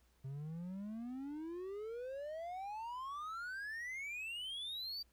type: exponential sweep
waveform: triangle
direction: up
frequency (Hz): 130.9 to 4699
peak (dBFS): -40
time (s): 0.24-5.03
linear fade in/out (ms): 10
effects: added 60 Hz sine -70 dBFS peak until 5.12 s + pink hiss -75 dBFS RMS until 5.12 s